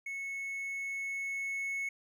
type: tone with level ramp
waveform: triangle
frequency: 2199 Hz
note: C#7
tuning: 14 cents flat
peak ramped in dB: -35 to -31 dBFS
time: 0.06-1.89 s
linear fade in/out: 5 ms
effects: none